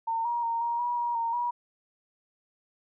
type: tone with pitch steps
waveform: sine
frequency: 910 / 949 / 924 / 941 / 964 / 953 / 923 / 963 Hz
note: A#5 / A#5 / A#5 / A#5 / B5 / A#5 / A#5 / B5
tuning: -42 / +31 / -16 / +16 / -42 / +38 / -17 / -44 cents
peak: -26 dBFS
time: 0.07-1.51 s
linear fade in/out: 10 ms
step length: 180 ms
effects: none